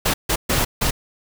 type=noise bursts at uneven times; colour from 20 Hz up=pink; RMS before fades=-19 dBFS; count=4; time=0.05-0.14 / 0.29-0.36 / 0.49-0.65 / 0.81-0.91 s; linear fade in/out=10 ms; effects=none